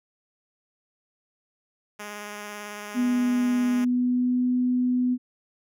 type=tone with vibrato; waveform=5% pulse; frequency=207.5 Hz; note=G#3; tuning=1 cent flat; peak=-24 dBFS; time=1.99-3.85 s; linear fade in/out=10 ms; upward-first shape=square; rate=18 Hz; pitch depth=10 cents each way
type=tone with pitch glide; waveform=sine; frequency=246.9 to 249.6 Hz; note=B3 to B3; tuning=0 to +19 cents; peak=-20 dBFS; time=2.94-5.18 s; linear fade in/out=50 ms; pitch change=+19 cents; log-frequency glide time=3.77-4.5 s
effects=none